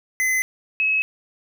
square / sine tone pair in turn, 2038 / 2572 Hz, C7 / E7, -46 / -43 cents, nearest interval major third, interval 403 cents, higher second, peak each -19 / -17 dBFS, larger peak second, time 0.2-0.42 / 0.8-1.02 s, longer neither, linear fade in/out 0 ms, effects none

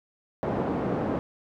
pink band-pass noise, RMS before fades -28 dBFS, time 0.43-1.19 s, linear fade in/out 0 ms, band 170 to 680 Hz, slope 12 dB/octave, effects none

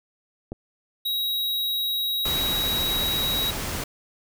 clicks, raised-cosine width 2 ms, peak -19 / -29 dBFS, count 2, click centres 0.52 / 0.529 s
square tone, 3830 Hz, A#7, 46 cents sharp, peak -24 dBFS, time 1.05-3.51 s, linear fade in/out 10 ms
pink noise, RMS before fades -30 dBFS, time 2.25-3.84 s, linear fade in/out 5 ms
effects none

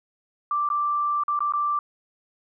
sine tone with dropouts, 1174.7 Hz, D6, in tune, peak -21 dBFS, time 0.51-1.79 s, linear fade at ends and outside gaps 2 ms, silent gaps 0.689-0.701 / 1.236-1.281 / 1.391-1.405 / 1.523-1.536 s, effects none

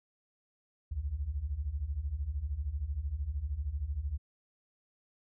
sine beating tone pair, 63.3 / 76.3 Hz, B1 / D#2, +43 / -33 cents, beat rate 13 Hz, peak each -37 / -34 dBFS, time 0.91-4.18 s, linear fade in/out 10 ms, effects none

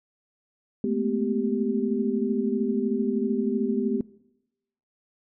sine tone cluster, 213.5 / 226.4 / 249.5 / 392 Hz, G#3 / A3 / B3 / G4, +48 / +50 / +18 / 0 cents, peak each -28 dBFS, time 0.84-4.01 s, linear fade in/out 2 ms, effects noise-tail reverb RT60 0.9 s tail -21 dB re dry

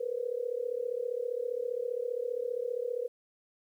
sine tone with amplitude modulation, 485.7 Hz, B4, 29 cents flat, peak -27 dBFS, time 0-3.08 s, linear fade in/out 10 ms, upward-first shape sine, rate 35.1 Hz, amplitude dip 90%, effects 11-bit

